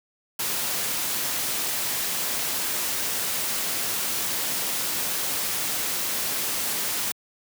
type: noise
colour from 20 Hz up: white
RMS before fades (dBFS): -27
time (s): 0.39-7.12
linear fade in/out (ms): 5
effects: high-pass 100 Hz 12 dB/octave